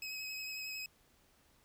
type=tone with vibrato; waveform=25% pulse; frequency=2549 Hz; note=D#7; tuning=41 cents sharp; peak=-37 dBFS; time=0.02-0.86 s; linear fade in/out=2 ms; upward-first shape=triangle; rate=11 Hz; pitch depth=21 cents each way; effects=pink hiss -69 dBFS RMS until 1.64 s